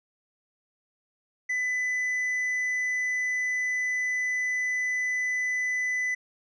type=tone with tanh clipping; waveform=triangle; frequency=2000 Hz; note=B6; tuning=21 cents sharp; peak=-26 dBFS; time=1.49-6.15 s; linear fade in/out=10 ms; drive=8 dB; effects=none